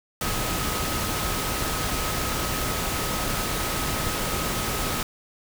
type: tone in noise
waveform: sine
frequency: 1271 Hz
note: D#6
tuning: 36 cents sharp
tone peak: -35 dBFS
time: 0.21-5.03 s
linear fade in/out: 2 ms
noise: pink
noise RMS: -27 dBFS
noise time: 0.21-5.03 s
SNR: -11 dB
effects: none